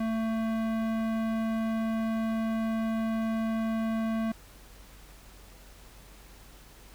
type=tone with tanh clipping; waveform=sine; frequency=223.5 Hz; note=A3; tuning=27 cents sharp; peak=-29 dBFS; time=0-4.32 s; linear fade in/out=5 ms; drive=18 dB; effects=added 47 Hz sine -51 dBFS peak until 6.94 s + pink hiss -54 dBFS RMS until 6.94 s